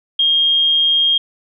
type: tone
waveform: sine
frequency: 3231 Hz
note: G#7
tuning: 48 cents flat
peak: -11 dBFS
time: 0.19-1.18 s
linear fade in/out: 5 ms
effects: none